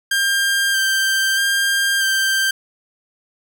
sawtooth tone with vibrato, 1585 Hz, G6, 19 cents sharp, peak -12 dBFS, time 0.11-2.51 s, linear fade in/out 5 ms, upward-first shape square, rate 0.79 Hz, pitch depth 15 cents each way, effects none

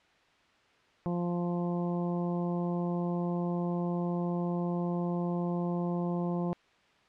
harmonic tone, 174.61 Hz, F3, in tune, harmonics 1 / 2 / 3 / 4 / 5 / 6, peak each -30 / -36 / -40 / -42 / -44 / -46 dBFS, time 1.06-6.53 s, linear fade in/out 0 ms, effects white hiss -64 dBFS RMS until 7.08 s + low-pass 3000 Hz 12 dB/octave

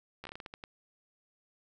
slowing click train, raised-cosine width 0.3 ms, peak -27 dBFS, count 10, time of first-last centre 0.24-0.639 s, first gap 13 ms, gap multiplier 1.29, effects none

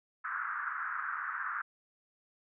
pink band-pass noise, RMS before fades -37 dBFS, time 0.24-1.62 s, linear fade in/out 10 ms, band 1200 to 1600 Hz, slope 48 dB/octave, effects none

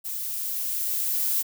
violet noise with level ramp, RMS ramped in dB -32 to -24 dBFS, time 0.04-1.43 s, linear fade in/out 20 ms, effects none

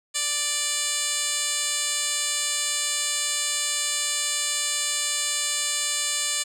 10% pulse tone with band-pass filter, 587.3 Hz, D5, in tune, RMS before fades -26 dBFS, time 0.14-6.44 s, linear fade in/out 20 ms, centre 6500 Hz, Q 3.3, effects none

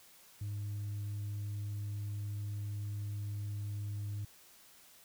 sine tone, 102.8 Hz, G#2, 17 cents flat, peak -34 dBFS, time 0.41-4.25 s, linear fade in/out 5 ms, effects tanh soft clip ceiling -35 dBFS + white hiss -60 dBFS RMS until 5.04 s

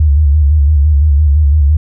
sine tone with vibrato, 73.7 Hz, D2, 7 cents sharp, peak -5 dBFS, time 0-1.77 s, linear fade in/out 5 ms, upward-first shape square, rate 5.9 Hz, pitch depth 75 cents each way, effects none

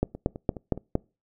two click trains, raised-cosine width 2 ms, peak -9 / -23 dBFS, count 5 / 4, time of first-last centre 0.03-0.954 / 0.15-0.776 s, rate 4.33 / 4.79 Hz, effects noise-tail reverb RT60 0.3 s tail -25 dB re dry

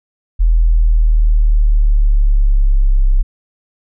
sine linear sweep, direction down, 41.19 to 32.7 Hz, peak -7 dBFS, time 0.39-3.23 s, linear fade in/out 20 ms, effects none

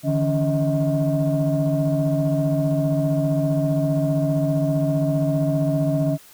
sine tone cluster, 147 / 162.2 / 280.1 / 635 Hz, D3 / E3 / C#4 / D#5, +2 / -28 / +18 / +35 cents, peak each -20 / -25 / -22 / -23 dBFS, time 0.03-6.18 s, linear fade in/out 50 ms, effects tanh soft clip ceiling -12 dBFS + white hiss -48 dBFS RMS until 6.33 s

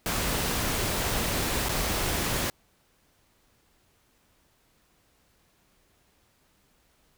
pink noise with dropouts, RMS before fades -28 dBFS, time 0.06-2.5 s, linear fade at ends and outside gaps 1 ms, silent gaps 1.686-1.692 s, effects pink hiss -66 dBFS RMS until 7.17 s

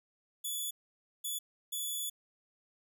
5% pulse tone bursts at uneven times, 3435 Hz, A7, 42 cents flat, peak -27 dBFS, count 3, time 0.44-0.71 / 1.24-1.39 / 1.72-2.1 s, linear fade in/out 10 ms, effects none

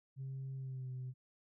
sine tone with pitch glide, 133.9 to 128 Hz, C3 to C3, +40 to -38 cents, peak -39 dBFS, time 0.16-1.14 s, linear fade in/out 50 ms, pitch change -78 cents, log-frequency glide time 0.55-0.91 s, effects tanh soft clip ceiling -38 dBFS

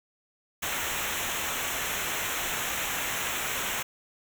pink noise with comb filter, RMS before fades -31 dBFS, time 0.62-3.83 s, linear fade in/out 10 ms, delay 0.21 ms, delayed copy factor -0.8, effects none

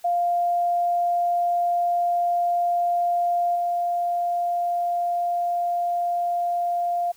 sine tone with level steps, 698.5 Hz, F5, in tune, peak -19 / -21 dBFS, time 0.04-7.12 s, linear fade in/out 10 ms, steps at 3.55 s, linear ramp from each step 10 ms, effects white hiss -55 dBFS RMS until 7.16 s

